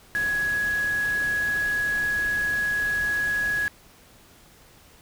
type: tone in noise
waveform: sine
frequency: 1673 Hz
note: G#6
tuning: 12 cents sharp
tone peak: -22 dBFS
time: 0.15-3.68 s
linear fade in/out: 0 ms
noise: pink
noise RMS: -38 dBFS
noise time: 0.15-3.68 s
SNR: +13 dB
effects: pink hiss -53 dBFS RMS until 5.01 s